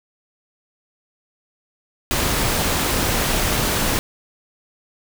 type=noise; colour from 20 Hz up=pink; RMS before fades=-20 dBFS; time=2.11-3.99 s; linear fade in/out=0 ms; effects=none